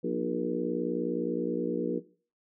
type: harmonic tone with a mistuned harmonic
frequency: 59.6 Hz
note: A#1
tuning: 39 cents sharp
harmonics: 3 / 4 / 5 / 6 / 7 / 8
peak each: -35 / -35 / -35 / -35 / -35 / -35 dBFS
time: 0.03-2 s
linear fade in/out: 20 ms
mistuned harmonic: 5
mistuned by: +56 cents
effects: noise-tail reverb RT60 0.4 s tail -17 dB re dry